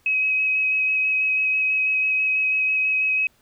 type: tone with vibrato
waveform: sine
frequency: 2545 Hz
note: D#7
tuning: 39 cents sharp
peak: -18 dBFS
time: 0.06-3.27 s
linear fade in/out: 2 ms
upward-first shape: square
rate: 6.1 Hz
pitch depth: 9 cents each way
effects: pink hiss -61 dBFS RMS until 3.41 s